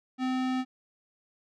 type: tone with low-pass filter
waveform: square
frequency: 257.2 Hz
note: C4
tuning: 30 cents flat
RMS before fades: -29 dBFS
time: 0.18-0.65 s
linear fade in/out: 50 ms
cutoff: 4100 Hz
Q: 0.66
effects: none